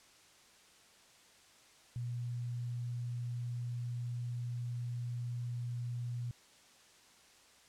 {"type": "tone", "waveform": "sine", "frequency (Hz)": 120.8, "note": "B2", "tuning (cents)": -38, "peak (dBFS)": -36, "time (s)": [1.96, 6.31], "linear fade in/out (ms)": 0, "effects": ["white hiss -62 dBFS RMS until 7.68 s", "low-pass 8000 Hz 12 dB/octave"]}